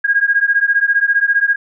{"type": "beating tone pair", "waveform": "sine", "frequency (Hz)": [1625, 1640], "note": ["G#6", "G#6"], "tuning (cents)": [-38, -22], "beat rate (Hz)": 15, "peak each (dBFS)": -14, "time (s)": [0.04, 1.56], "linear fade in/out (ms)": 10, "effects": []}